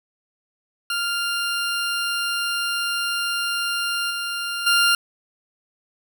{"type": "tone with level steps", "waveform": "20% pulse", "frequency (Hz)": 1396.9, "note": "F6", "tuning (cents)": 0, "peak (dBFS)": [-17, -20, -10], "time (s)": [0.9, 4.95], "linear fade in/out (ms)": 2, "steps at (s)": [4.1, 4.66], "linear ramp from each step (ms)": 10, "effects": []}